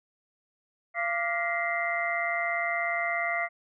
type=tone cluster; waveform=sine; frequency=685 / 1173 / 1405 / 1918 / 2075 Hz; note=F5 / D6 / F6 / A#6 / C7; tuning=-34 / -2 / +10 / +49 / -15 cents; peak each=-31 / -36 / -37 / -34 / -30 dBFS; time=0.94-3.49 s; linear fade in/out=50 ms; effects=none